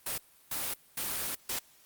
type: noise bursts at uneven times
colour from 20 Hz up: white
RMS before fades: -34 dBFS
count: 4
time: 0.06-0.18 / 0.51-0.74 / 0.97-1.35 / 1.49-1.59 s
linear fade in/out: 5 ms
effects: white hiss -61 dBFS RMS until 1.85 s + Opus 32 kbps